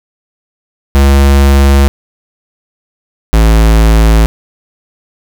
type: tone pair in turn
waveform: square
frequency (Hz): 69.3 / 55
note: C#2 / A1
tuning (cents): 0 / 0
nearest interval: major third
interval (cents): 400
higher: first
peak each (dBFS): -4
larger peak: neither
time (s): 0.95-1.88 / 3.33-4.26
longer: neither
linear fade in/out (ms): 0
effects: none